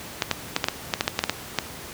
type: clicks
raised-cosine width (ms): 0.2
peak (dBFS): -3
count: 12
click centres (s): 0.222 / 0.313 / 0.564 / 0.642 / 0.685 / 0.938 / 1.009 / 1.079 / 1.191 / 1.239 / 1.296 / 1.587
effects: pink hiss -38 dBFS RMS until 1.93 s + high-pass 80 Hz 12 dB/octave